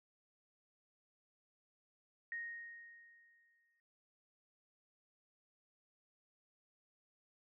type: tone with exponential decay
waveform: sine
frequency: 1864.7 Hz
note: A#6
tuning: in tune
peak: -39 dBFS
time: 2.32-3.8 s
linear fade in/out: 1 ms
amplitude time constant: 320 ms
effects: none